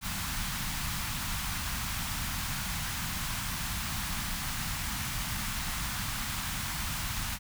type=band-stop noise; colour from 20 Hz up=pink; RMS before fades=-34 dBFS; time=0.01-7.39 s; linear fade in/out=50 ms; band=220 to 880 Hz; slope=24 dB/octave; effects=none